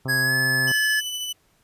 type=harmonic tone; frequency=130.81 Hz; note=C3; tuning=in tune; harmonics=1 / 2 / 3 / 4 / 5 / 6 / 7 / 8 / 9 / 10; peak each=-28 / -34 / -38 / -40 / -42 / -44 / -45 / -46 / -47 / -48 dBFS; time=0.05-0.72 s; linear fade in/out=5 ms
type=tone with pitch glide; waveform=square; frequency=1664 to 1722.7 Hz; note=G#6 to A6; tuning=+3 to -37 cents; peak=-20 dBFS; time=0.08-1.01 s; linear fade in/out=20 ms; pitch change=+60 cents; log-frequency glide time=0.21-0.35 s
type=tone with tremolo; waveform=sawtooth; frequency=2988 Hz; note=F#7; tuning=16 cents sharp; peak=-23 dBFS; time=0.67-1.33 s; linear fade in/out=10 ms; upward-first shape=sine; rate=13 Hz; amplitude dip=30%
effects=pink hiss -63 dBFS RMS until 1.63 s + resampled to 32000 Hz